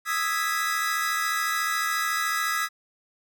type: chord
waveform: 45% pulse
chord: E major seventh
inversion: third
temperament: equal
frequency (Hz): 1244.5 / 1318.5 / 1661.2 / 1975.5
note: D#6 / E6 / G#6 / B6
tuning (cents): 0 / 0 / 0 / 0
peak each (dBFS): -30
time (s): 0.05-2.69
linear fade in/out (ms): 50
effects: none